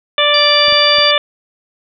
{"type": "harmonic tone", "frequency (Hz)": 587, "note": "D5", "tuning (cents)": -1, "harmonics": [1, 2, 3, 4, 5, 6], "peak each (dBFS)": [-15, -17, -19, -18, -17, -14], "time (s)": [0.18, 1.18], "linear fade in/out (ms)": 2}
{"type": "tone", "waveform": "sine", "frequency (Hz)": 4700, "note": "D8", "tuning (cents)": 1, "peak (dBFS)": -14, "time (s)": [0.34, 1.11], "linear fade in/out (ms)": 2}
{"type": "clicks", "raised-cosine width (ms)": 3, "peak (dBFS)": -20, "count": 3, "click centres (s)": [0.683, 0.725, 0.985]}
{"effects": []}